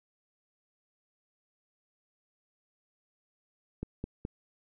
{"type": "click train", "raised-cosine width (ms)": 3, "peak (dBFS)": -22, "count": 3, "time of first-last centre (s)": [3.83, 4.251], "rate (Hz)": 4.75, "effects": []}